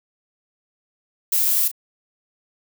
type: noise with echo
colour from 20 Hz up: violet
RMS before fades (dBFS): -19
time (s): 1.32-1.68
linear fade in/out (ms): 5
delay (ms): 35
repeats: 1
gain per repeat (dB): -12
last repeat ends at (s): 1.715
effects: none